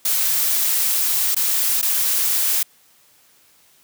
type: noise with dropouts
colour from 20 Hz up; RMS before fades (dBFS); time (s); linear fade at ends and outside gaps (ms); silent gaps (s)
blue; -19; 0.05-2.63; 5; 1.347-1.364 / 1.816-1.826
effects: white hiss -55 dBFS RMS until 3.83 s + high-pass 60 Hz 12 dB/octave